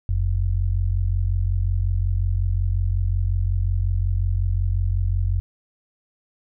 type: tone pair together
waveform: sine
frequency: 45.5 / 91 Hz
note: F#1 / F#2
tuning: -28 / -28 cents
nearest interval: octave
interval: 1200 cents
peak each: -21 dBFS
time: 0.09-5.4 s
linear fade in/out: 0 ms
effects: none